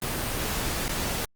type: noise with dropouts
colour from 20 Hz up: pink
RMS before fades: -29 dBFS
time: 0.02-1.25 s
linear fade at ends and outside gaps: 2 ms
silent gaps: 0.882-0.892 s
effects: Opus 24 kbps